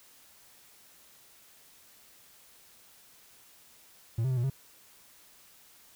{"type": "tone with pitch steps", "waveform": "triangle", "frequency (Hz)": [113.9, 131.5, 128.6, 119.8, 134.6], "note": ["A#2", "C3", "C3", "A#2", "C3"], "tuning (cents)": [-40, 9, -30, 48, 49], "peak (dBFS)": -24, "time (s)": [4.18, 4.5], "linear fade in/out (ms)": 5, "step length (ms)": 64, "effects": ["white hiss -58 dBFS RMS until 5.95 s"]}